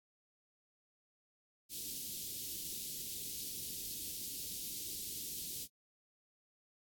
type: band-stop noise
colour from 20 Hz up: white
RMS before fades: -43 dBFS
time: 1.69-5.68 s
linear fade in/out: 50 ms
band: 380 to 3300 Hz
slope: 24 dB/octave
effects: AAC 64 kbps